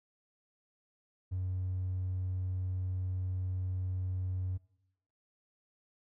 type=tone; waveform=triangle; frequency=92.5 Hz; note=F#2; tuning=in tune; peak=-29 dBFS; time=1.31-4.58 s; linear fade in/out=20 ms; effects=noise-tail reverb RT60 0.8 s tail -24 dB re dry + tanh soft clip ceiling -28 dBFS